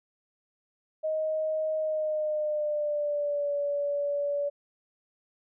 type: tone with pitch glide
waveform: sine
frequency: 626 to 574 Hz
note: D#5 to D5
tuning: +10 to -40 cents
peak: -26 dBFS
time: 1.03-4.5 s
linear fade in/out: 20 ms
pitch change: -150 cents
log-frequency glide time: 1.78-3.53 s
effects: none